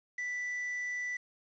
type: tone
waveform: triangle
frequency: 1975.5 Hz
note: B6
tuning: in tune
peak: -32 dBFS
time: 0.18-1.17 s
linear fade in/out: 5 ms
effects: resampled to 16000 Hz + 10-bit